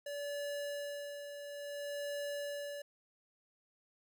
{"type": "tone with tremolo", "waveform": "square", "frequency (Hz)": 575, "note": "D5", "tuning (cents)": -37, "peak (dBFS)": -38, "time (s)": [0.06, 2.82], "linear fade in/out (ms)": 5, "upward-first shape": "sine", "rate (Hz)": 0.58, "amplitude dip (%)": 55, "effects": []}